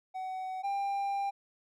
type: tone pair in turn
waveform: triangle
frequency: 751 / 795.7 Hz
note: F#5 / G5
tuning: +26 / +26 cents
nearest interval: minor second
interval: 100 cents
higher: second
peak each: -33 / -28 dBFS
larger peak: second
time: 0.14-0.63 / 0.63-1.31 s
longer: second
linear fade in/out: 20 ms
effects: none